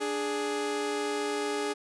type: tone pair together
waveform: sawtooth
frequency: 293.7 / 416.1 Hz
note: D4 / G#4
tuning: 0 / +3 cents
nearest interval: tritone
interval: 603 cents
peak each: -31 / -26 dBFS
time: 0-1.74 s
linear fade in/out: 20 ms
effects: resampled to 24000 Hz